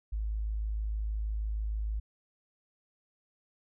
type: tone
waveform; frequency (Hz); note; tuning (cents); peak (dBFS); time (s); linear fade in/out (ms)
sine; 53.2; G#1; +42; -30; 0.12-2; 10
effects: none